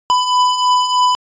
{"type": "beating tone pair", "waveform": "square", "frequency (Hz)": [995, 998.2], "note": ["B5", "B5"], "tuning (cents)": [13, 18], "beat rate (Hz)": 3.2, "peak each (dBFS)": [-20, -13], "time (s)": [0.1, 1.15], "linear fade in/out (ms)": 0, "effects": ["resampled to 16000 Hz"]}